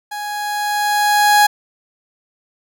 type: tone with level ramp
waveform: 30% pulse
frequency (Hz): 830.6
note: G#5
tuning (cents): 0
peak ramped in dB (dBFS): -22 to -5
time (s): 0.11-1.47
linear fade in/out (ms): 10
effects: none